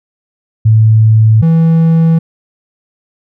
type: tone pair in turn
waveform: sine / triangle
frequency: 110 / 163.63 Hz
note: A2 / E3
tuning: 0 / -12 cents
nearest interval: perfect fifth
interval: 688 cents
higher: second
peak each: -3 dBFS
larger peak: neither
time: 0.65-1.42 / 1.42-2.19 s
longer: neither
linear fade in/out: 10 ms
effects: none